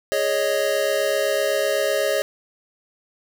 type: chord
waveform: square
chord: Ab suspended fourth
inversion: none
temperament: equal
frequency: 415.3 / 554.4 / 622.3 Hz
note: Ab4 / Db5 / Eb5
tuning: 0 / 0 / 0 cents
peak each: -27 / -23 / -24 dBFS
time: 0.12-2.22 s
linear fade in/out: 0 ms
effects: none

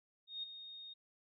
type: tone with ADSR envelope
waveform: sine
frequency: 3708 Hz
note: A#7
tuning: 10 cents flat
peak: -38 dBFS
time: 0.27-0.94 s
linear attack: 160 ms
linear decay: 13 ms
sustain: -10 dB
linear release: 15 ms
effects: none

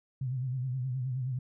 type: tone with vibrato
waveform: sine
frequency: 128.4 Hz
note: C3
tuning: 32 cents flat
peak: -30 dBFS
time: 0.21-1.39 s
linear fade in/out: 5 ms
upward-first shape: sine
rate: 9.5 Hz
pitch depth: 81 cents each way
effects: none

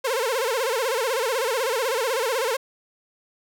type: tone with vibrato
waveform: sawtooth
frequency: 488.7 Hz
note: B4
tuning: 18 cents flat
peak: -18 dBFS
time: 0.04-2.57 s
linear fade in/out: 10 ms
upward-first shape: sine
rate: 16 Hz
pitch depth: 190 cents each way
effects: none

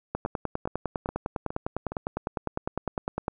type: two click trains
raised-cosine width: 1 ms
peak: -19 / -14 dBFS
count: 5 / 32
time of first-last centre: 0.26-1.92 / 0.15-3.281 s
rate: 2.41 / 9.9 Hz
effects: none

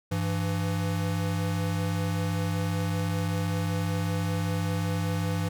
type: tone pair together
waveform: square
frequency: 99.28 / 167.2 Hz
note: G2 / E3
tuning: +22 / +25 cents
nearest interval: major sixth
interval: 903 cents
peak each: -29 / -30 dBFS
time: 0.11-5.49 s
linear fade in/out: 10 ms
effects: none

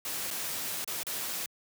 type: noise with dropouts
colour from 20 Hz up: white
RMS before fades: -35 dBFS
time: 0.05-1.46 s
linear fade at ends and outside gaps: 2 ms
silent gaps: 0.305-0.31 / 0.845-0.876 / 1.032-1.067 s
effects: high-pass 100 Hz 12 dB/octave

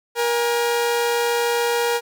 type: tone pair together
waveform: sawtooth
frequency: 473.5 / 820 Hz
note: A#4 / G#5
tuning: +27 / -22 cents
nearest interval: minor seventh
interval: 951 cents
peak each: -15 / -23 dBFS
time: 0.15-2.01 s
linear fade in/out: 50 ms
effects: none

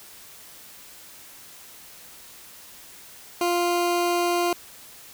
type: tone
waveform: 20% pulse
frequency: 349.2 Hz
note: F4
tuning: in tune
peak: -16 dBFS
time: 3.41-4.53 s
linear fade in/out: 2 ms
effects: white hiss -46 dBFS RMS until 5.13 s

